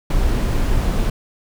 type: noise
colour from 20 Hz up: brown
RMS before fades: -17 dBFS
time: 0.1-1.1 s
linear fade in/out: 5 ms
effects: none